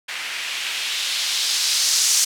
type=noise with low-pass filter sweep; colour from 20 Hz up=violet; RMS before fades=-22 dBFS; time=0.08-2.25 s; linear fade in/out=10 ms; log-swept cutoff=2100 to 6200 Hz; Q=1.6; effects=none